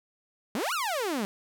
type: exponential two-way sweep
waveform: sawtooth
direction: up then down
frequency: 190 to 1489 to 190 Hz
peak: -24 dBFS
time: 0.55-1.25 s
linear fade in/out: 0 ms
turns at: 0.73 s
effects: none